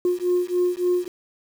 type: beating tone pair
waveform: sine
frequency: 355.8 / 359.3 Hz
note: F4 / F4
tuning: +32 / +49 cents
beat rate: 3.5 Hz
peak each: -21 dBFS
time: 0.05-1.08 s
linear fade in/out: 2 ms
effects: tanh soft clip ceiling -14 dBFS + 7-bit